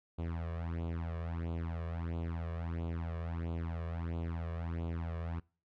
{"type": "tone with flanger", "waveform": "sawtooth", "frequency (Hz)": 83.5, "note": "E2", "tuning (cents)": 23, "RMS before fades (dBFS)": -38, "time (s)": [0.18, 5.4], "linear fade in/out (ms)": 10, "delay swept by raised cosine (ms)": [0.27, 1.77], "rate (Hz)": 1.5, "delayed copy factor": 0.85, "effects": ["noise-tail reverb RT60 0.4 s tail -25 dB re dry", "low-pass 2000 Hz 12 dB/octave"]}